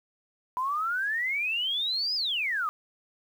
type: exponential two-way sweep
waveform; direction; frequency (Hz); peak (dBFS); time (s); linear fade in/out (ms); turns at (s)
sine; up then down; 987.8 to 5140 to 1185; -26; 0.57-2.69; 0; 2.15
effects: 9-bit